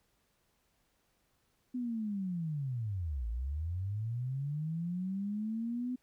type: linear two-way sweep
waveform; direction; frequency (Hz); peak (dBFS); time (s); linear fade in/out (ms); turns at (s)
sine; down then up; 254 to 54 to 254; -33; 1.74-5.96; 10; 3.28
effects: pink hiss -75 dBFS RMS until 6.02 s